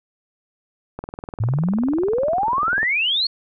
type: click train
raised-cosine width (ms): 1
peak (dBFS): -16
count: 38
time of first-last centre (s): 0.99-2.831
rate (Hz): 20.1
type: exponential sweep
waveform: sine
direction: up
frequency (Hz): 103.83 to 4435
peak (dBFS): -17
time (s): 1.4-3.27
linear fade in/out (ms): 5
effects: none